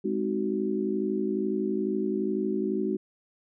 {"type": "chord", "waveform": "sine", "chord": "Ab dominant seventh", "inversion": "none", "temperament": "just", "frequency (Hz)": [207.7, 259.6, 311.5, 373.8], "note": ["Ab3", "C4", "Eb4", "Gb4"], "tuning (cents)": [0, -13, 2, 18], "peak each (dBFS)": [-30, -34, -32, -29], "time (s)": [0.04, 2.97], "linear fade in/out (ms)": 10, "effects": []}